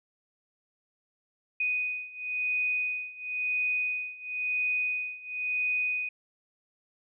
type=beating tone pair; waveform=sine; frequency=2489 / 2489.97 Hz; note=D#7 / D#7; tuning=0 / +1 cents; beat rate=0.97 Hz; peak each=-32 / -30 dBFS; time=1.6-6.09 s; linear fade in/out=5 ms; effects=none